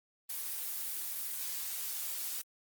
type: noise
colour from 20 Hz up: blue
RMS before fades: -38 dBFS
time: 0.29-2.42 s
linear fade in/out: 10 ms
effects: Opus 24 kbps